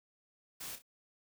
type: noise with echo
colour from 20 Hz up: white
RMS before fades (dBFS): -44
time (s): 0.6-0.76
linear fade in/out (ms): 10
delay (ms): 31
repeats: 2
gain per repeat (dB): -9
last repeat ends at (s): 0.822
effects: none